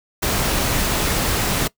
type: noise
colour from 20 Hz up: pink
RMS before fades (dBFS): -20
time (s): 0.22-1.68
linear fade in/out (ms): 10
effects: noise-tail reverb RT60 0.1 s tail -21 dB re dry